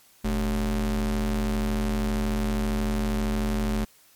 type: ring-modulated tone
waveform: square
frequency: 83.7 Hz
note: E2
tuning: 27 cents sharp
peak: -21 dBFS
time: 0.24-3.85 s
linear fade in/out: 10 ms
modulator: 131 Hz
effects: white hiss -57 dBFS RMS until 4.15 s + MP3 96 kbps